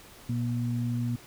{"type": "tone pair together", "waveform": "sine", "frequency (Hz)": [119.85, 239.7], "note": ["A#2", "A#3"], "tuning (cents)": [48, 48], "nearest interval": "octave", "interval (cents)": 1200, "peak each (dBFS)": [-28, -31], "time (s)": [0.29, 1.16], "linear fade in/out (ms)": 5, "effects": ["pink hiss -51 dBFS RMS until 1.26 s"]}